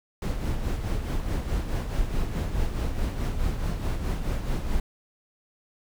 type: noise with tremolo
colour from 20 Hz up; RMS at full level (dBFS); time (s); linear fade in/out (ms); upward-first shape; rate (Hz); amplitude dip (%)
brown; -25; 0.22-4.8; 2; sine; 4.7; 50
effects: none